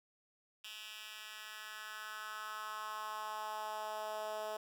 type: tone with high-pass filter sweep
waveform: 10% pulse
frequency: 214.6 Hz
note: A3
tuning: 43 cents flat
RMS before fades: -44 dBFS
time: 0.64-4.57 s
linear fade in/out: 5 ms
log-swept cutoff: 2700 to 570 Hz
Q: 2.7
effects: none